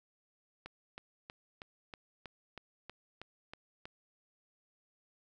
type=click train; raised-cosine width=0.3 ms; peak=-29 dBFS; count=11; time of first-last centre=0.66-3.855 s; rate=3.13 Hz; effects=none